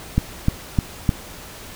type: click train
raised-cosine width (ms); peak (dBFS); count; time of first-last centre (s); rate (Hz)
5; -3; 4; 0.18-1.092; 3.29
effects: pink hiss -38 dBFS RMS until 1.75 s